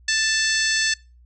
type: harmonic tone with a mistuned harmonic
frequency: 881 Hz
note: A5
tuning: 2 cents sharp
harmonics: 2 / 3 / 4 / 5 / 6 / 7 / 8 / 9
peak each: -22 / -29 / -29 / -26 / -28 / -27 / -33 / -33 dBFS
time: 0.08-0.94 s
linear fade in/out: 5 ms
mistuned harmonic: 8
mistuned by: +47 cents
effects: noise-tail reverb RT60 0.3 s tail -24 dB re dry + added 60 Hz sine -48 dBFS peak until 1.25 s